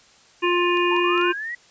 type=harmonic tone; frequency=352.1 Hz; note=F4; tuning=14 cents sharp; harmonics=1 / 3 / 5 / 7 / 8; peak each=-20 / -23 / -29 / -25 / -29 dBFS; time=0.42-1.33 s; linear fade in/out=20 ms
type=clicks; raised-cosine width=0.2 ms; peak=-22 dBFS; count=4; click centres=0.772 / 0.965 / 1.178 / 1.214 s
type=linear sweep; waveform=sine; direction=up; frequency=870 to 1967 Hz; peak=-27 dBFS; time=0.91-1.55 s; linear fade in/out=5 ms
effects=white hiss -53 dBFS RMS until 1.7 s + resampled to 16000 Hz